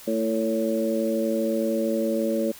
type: harmonic tone with a mistuned harmonic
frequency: 111.7 Hz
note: A2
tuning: 27 cents sharp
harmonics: 2 / 3 / 4 / 5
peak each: -26 / -28 / -30 / -26 dBFS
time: 0.07-2.52 s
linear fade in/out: 10 ms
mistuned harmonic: 3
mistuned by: -17 cents
effects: white hiss -45 dBFS RMS until 2.59 s